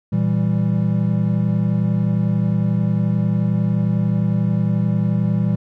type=chord; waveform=triangle; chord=E diminished; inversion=second; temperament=equal; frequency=116.54 / 164.81 / 196 Hz; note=Bb2 / E3 / G3; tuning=0 / 0 / 0 cents; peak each=-18 dBFS; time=0.12-5.56 s; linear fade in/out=10 ms; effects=none